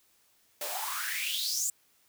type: noise with high-pass filter sweep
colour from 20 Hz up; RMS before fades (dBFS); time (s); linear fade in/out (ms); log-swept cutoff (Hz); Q
white; -33; 0.61-1.7; 2; 520 to 7800; 7.6
effects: white hiss -67 dBFS RMS until 2.08 s